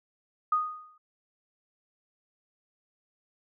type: tone with exponential decay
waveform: sine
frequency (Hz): 1239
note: D#6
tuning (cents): -8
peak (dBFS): -20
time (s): 0.52-0.98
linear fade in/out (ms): 5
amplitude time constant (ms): 100
effects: none